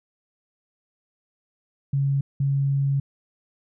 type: tone bursts at uneven times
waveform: sine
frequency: 138.59 Hz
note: C#3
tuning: in tune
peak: -19 dBFS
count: 2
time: 1.93-2.21 / 2.4-3 s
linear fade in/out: 5 ms
effects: none